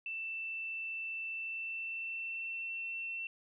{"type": "tone with pitch glide", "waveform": "sine", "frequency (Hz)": [2665, 2698], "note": ["E7", "E7"], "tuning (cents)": [18, 40], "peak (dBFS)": -37, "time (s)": [0.06, 3.27], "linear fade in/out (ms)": 2, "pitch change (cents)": 22, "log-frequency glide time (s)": [1.31, 2.75], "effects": []}